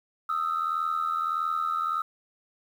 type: tone pair together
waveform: sine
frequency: 1244.5 / 1326.1 Hz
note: D#6 / E6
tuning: 0 / +10 cents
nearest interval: minor second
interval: 110 cents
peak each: -27 dBFS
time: 0.29-2.02 s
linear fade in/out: 5 ms
effects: tanh soft clip ceiling -20 dBFS + 9-bit